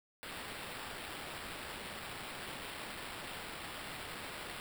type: noise with sample-and-hold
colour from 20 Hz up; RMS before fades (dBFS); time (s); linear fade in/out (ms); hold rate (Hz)
white; -45; 0.23-4.6; 0; 6300
effects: none